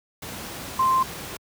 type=tone in noise; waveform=sine; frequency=1046.5 Hz; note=C6; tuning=in tune; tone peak=-17 dBFS; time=0.79-1.03 s; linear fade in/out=5 ms; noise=pink; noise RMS=-35 dBFS; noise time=0.22-1.37 s; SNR=+15 dB; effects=high-pass 80 Hz 12 dB/octave